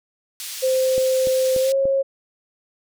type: band-pass noise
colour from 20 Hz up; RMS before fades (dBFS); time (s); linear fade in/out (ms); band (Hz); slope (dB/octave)
pink; -32; 0.4-1.72; 0; 3700 to 15000; 12
type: tone with pitch glide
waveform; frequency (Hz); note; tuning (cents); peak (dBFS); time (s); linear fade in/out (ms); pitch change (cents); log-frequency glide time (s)
sine; 520 to 543.3; C5 to C#5; -11 to -35; -16; 0.62-2.03; 20; +76; 1.6-1.74
type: click train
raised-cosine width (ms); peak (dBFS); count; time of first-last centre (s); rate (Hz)
2; -18; 4; 0.98-1.855; 3.43
effects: none